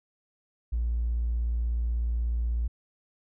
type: tone with tanh clipping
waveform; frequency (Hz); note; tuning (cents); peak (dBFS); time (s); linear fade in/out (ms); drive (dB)
triangle; 58.2; A#1; -2; -24; 0.72-2.68; 10; 1
effects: none